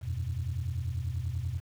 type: chord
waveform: sine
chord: E suspended second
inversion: none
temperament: just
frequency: 82.41 / 92.71 / 123.61 Hz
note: E2 / F#2 / B2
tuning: 0 / +4 / +2 cents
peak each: -34 dBFS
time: 0.01-1.61 s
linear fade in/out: 50 ms
effects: tanh soft clip ceiling -23 dBFS + 9-bit